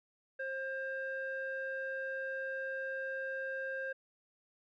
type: tone with low-pass filter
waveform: square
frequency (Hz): 532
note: C5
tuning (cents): +29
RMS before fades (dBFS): -39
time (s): 0.39-3.93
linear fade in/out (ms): 10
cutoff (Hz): 1600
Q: 3.7
effects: none